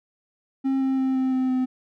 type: tone with pitch steps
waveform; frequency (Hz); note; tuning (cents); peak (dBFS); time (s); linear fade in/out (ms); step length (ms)
triangle; 267.9 / 265.6 / 263.3 / 261 / 258.8 / 256.5; C4 / C4 / C4 / C4 / C4 / C4; +41 / +26 / +11 / -4 / -19 / -34; -18; 0.64-1.66; 20; 170
effects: none